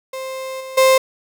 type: tone with level steps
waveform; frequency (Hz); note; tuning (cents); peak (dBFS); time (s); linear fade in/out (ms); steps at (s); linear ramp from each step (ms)
35% pulse; 525; C5; +6; -24 / -28 / -8; 0.13-0.98; 5; 0.6 / 0.77; 10
effects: none